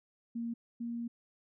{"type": "tone pair in turn", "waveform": "sine", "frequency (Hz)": [233.1, 235], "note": ["A#3", "A#3"], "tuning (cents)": [0, 14], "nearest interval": "unison", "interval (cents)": 14, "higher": "second", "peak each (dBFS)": [-34, -35], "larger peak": "first", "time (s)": [[0.35, 0.54], [0.8, 1.08]], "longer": "second", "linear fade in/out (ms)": 10, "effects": []}